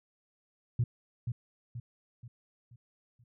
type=tone with echo; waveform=sine; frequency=119.5 Hz; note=A#2; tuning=43 cents sharp; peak=-23 dBFS; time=0.79-0.84 s; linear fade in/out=5 ms; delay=480 ms; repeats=5; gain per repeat=-7 dB; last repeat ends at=3.24 s; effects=tanh soft clip ceiling -20 dBFS